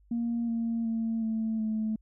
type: tone with pitch steps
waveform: sine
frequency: 234.3 / 230.1 / 226.1 / 222 / 218.1 Hz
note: A#3 / A#3 / A3 / A3 / A3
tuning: +9 / -22 / +47 / +16 / -15 cents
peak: -26 dBFS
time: 0.11-1.96 s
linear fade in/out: 5 ms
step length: 370 ms
effects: tanh soft clip ceiling -23 dBFS + added 50 Hz sine -58 dBFS peak until 2.01 s